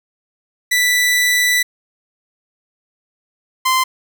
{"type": "tone pair in turn", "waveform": "sawtooth", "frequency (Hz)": [1975.5, 1037.8], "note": ["B6", "C6"], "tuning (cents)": [0, -14], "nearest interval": "major seventh", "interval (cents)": 1114, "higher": "first", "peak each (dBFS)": -9, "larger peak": "neither", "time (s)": [[0.71, 1.63], [3.65, 3.84]], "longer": "first", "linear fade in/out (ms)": 10, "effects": []}